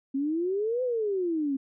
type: exponential two-way sweep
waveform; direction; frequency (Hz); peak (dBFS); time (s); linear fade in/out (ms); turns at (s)
sine; up then down; 264.7 to 515 to 264.7; -25; 0.14-1.57; 10; 0.83
effects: none